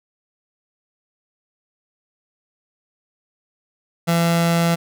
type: tone pair together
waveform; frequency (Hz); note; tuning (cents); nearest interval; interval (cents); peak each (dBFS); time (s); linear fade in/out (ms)
sawtooth; 168.7 / 337.4; E3 / E4; +40 / +40; octave; 1200; -11 / -21; 4.07-4.76; 20
effects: none